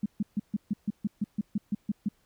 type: tone bursts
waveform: sine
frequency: 206.9 Hz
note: G#3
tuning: 6 cents flat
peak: -24 dBFS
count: 13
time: 0.03-2.087 s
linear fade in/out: 5 ms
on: 29 ms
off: 140 ms
effects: pink hiss -69 dBFS RMS until 2.25 s